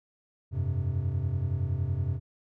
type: chord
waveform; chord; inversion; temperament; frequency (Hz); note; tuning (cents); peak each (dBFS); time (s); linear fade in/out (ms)
triangle; F suspended second; none; equal; 87.31 / 98 / 130.81; F2 / G2 / C3; 0 / 0 / 0; -29; 0.51-2.2; 50
effects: none